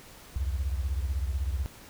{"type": "beating tone pair", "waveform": "sine", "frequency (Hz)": [64.9, 80.9], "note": ["C2", "E2"], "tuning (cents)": [-13, -32], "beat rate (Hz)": 16, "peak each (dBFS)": [-28, -33], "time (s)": [0.36, 1.66], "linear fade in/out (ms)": 0, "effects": ["pink hiss -50 dBFS RMS until 1.89 s"]}